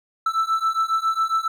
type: beating tone pair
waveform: triangle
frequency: 1318.5 / 1325.8 Hz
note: E6 / E6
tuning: 0 / +10 cents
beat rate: 7.3 Hz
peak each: -21 / -20 dBFS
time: 0.26-1.48 s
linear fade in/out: 5 ms
effects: none